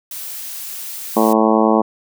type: noise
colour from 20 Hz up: blue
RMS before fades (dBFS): -29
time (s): 0.11-1.33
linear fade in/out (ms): 2
type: harmonic tone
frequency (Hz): 110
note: A2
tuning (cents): 0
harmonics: 2 / 3 / 4 / 5 / 6 / 7 / 8 / 9 / 10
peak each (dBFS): -16 / -18 / -19 / -20 / -21 / -21 / -22 / -23 / -23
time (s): 1.16-1.82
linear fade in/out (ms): 10
effects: none